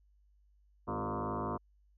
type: tone with frequency modulation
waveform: sine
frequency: 392 Hz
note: G4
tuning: in tune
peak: -33 dBFS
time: 0.87-1.58 s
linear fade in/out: 20 ms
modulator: 105 Hz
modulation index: 7.6
effects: added 50 Hz sine -64 dBFS peak until 1.97 s